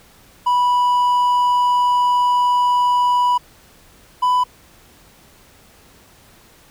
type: tone pair in turn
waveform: triangle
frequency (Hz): 983 / 996.1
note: B5 / B5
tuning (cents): -8 / +15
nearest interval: unison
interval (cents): 23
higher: second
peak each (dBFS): -11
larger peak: neither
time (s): 0.46-3.38 / 4.22-4.44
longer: first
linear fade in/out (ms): 10
effects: pink hiss -49 dBFS RMS until 6.7 s